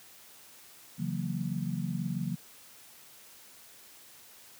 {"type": "chord", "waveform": "sine", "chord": "F# dominant seventh", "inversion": "second", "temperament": "just", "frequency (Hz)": [138.75, 166.5, 185, 231.2], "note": ["C#3", "E3", "F#3", "A#3"], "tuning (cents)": [2, 18, 0, -14], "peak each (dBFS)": [-36, -35, -35, -38], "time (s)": [0.98, 2.36], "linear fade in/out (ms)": 20, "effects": ["white hiss -54 dBFS RMS until 4.59 s", "high-pass 80 Hz 12 dB/octave"]}